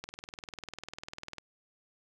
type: click train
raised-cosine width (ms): 0.2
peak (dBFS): -23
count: 28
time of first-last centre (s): 0.04-1.383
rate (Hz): 20.1
effects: none